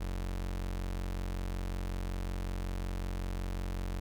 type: tone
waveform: 35% pulse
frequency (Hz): 45.4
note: F#1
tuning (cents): -32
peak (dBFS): -32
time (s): 0-4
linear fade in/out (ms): 10
effects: none